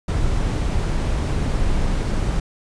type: noise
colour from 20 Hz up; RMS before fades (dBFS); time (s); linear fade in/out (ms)
brown; -20; 0.08-2.4; 5
effects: resampled to 22050 Hz